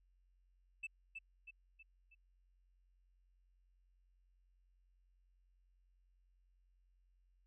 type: tone with echo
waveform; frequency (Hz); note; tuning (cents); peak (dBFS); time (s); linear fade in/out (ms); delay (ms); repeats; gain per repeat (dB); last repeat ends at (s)
sine; 2637; E7; 0; -38; 0.83-0.87; 10; 320; 4; -6; 2.15
effects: tanh soft clip ceiling -40 dBFS + added 45 Hz sine -70 dBFS peak until 7.46 s